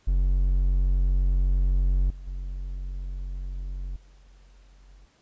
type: tone with level steps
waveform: triangle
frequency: 45.87 Hz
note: F#1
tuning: 14 cents flat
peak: -17 / -35 / -28 / -48 / -46 dBFS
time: 0.07-5.06 s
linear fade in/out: 10 ms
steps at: 2.1 / 2.27 / 3.96 / 4.88 s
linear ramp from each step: 2 ms
effects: pink hiss -63 dBFS RMS until 5.21 s + resampled to 16000 Hz